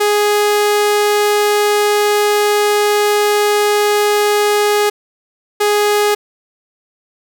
sawtooth tone pair in turn, 415.3 / 415.3 Hz, G#4 / G#4, 0 / 0 cents, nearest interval unison, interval 0 cents, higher neither, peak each -7 / -7 dBFS, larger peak neither, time 0-4.9 / 5.6-6.15 s, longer first, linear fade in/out 10 ms, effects none

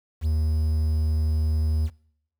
triangle tone with quantisation, 77.78 Hz, D#2, in tune, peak -18 dBFS, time 0.21-1.9 s, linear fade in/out 50 ms, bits 8, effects noise-tail reverb RT60 0.7 s tail -23 dB re dry

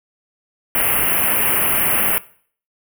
white band-stop noise, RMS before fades -17 dBFS, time 0.75-2.18 s, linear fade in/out 0 ms, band 3000 to 9700 Hz, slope 96 dB/octave, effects noise-tail reverb RT60 0.5 s tail -19 dB re dry

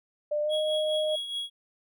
sine tone with pitch glide, 596 to 616.7 Hz, D5 to D#5, +25 to -16 cents, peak -25 dBFS, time 0.31-1.16 s, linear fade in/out 10 ms, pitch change +59 cents, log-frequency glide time 0.42-0.53 s
triangle tone with tremolo, 3322 Hz, G#7, in tune, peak -27 dBFS, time 0.49-1.5 s, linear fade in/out 50 ms, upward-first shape triangle, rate 4.8 Hz, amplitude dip 60%
effects none

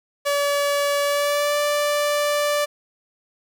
sawtooth tone with pitch glide, 572 to 586.4 Hz, D5 to D5, -46 to -3 cents, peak -15 dBFS, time 0.25-2.66 s, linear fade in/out 20 ms, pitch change +43 cents, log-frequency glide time 1.03-1.58 s, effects none

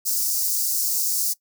white high-pass noise, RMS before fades -23 dBFS, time 0.05-1.34 s, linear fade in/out 20 ms, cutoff 4800 Hz, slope 48 dB/octave, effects noise-tail reverb RT60 0.1 s tail -20 dB re dry

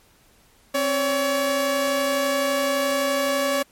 sawtooth tone pair together, 266.6 / 565 Hz, C4 / C#5, +33 / +33 cents, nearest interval octave + minor second, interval 1300 cents, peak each -23 / -17 dBFS, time 0.74-3.63 s, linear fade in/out 10 ms, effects pink hiss -57 dBFS RMS until 3.71 s + MP3 64 kbps

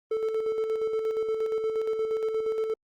triangle tone with tremolo, 440.7 Hz, A4, 3 cents sharp, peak -22 dBFS, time 0.11-2.74 s, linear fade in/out 5 ms, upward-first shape square, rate 8.5 Hz, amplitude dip 40%, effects Opus 32 kbps

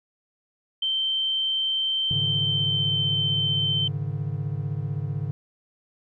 sine tone with pitch glide, 3115 to 3095 Hz, G7 to G7, -12 to -23 cents, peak -22 dBFS, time 0.82-3.88 s, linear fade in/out 5 ms, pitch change -11 cents, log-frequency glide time 2.16-2.98 s
triangle chord, Ab suspended fourth, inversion none, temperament equal with one note detuned, 103.83 / 139.88 / 155.56 Hz, Ab2 / Db3 / Eb3, 0 / +16 / 0 cents, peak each -29 / -27 / -30 dBFS, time 2.11-5.31 s, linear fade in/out 0 ms
effects none

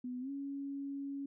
sine tone with pitch glide, 249.5 to 278.4 Hz, B3 to C#4, +18 to +8 cents, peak -38 dBFS, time 0.04-1.26 s, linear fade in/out 5 ms, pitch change +190 cents, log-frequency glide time 0.2-0.3 s, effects none

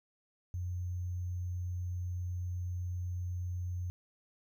sine tone with sample-and-hold, 89.2 Hz, F2, 37 cents sharp, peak -34 dBFS, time 0.54-3.9 s, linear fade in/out 0 ms, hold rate 6300 Hz, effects none

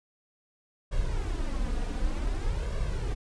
brown noise with flanger, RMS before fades -29 dBFS, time 0.91-3.15 s, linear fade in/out 20 ms, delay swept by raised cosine 1.8 to 4.2 ms, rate 0.54 Hz, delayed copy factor +0.7, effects resampled to 22050 Hz

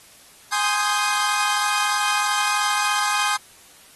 sawtooth chord, Ab major seventh, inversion none, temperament equal, 830.6 / 1046.5 / 1244.5 / 1568 Hz, Ab5 / C6 / Eb6 / G6, 0 / 0 / 0 / 0 cents, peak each -21 / -23 / -21 / -23 dBFS, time 0.52-3.37 s, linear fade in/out 10 ms, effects white hiss -49 dBFS RMS until 3.95 s + AAC 32 kbps

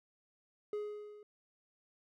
triangle tone with level ramp, 418.2 Hz, G#4, 12 cents sharp, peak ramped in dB -32 to -51 dBFS, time 0.73-1.23 s, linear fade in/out 2 ms, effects none

